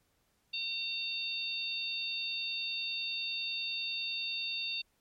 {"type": "harmonic tone", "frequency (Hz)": 910, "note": "A#5", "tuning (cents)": -42, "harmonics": [3, 4, 5], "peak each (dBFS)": [-37, -38, -39], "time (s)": [0.53, 4.82], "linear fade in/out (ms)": 10, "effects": ["pink hiss -74 dBFS RMS until 5 s", "MP3 64 kbps"]}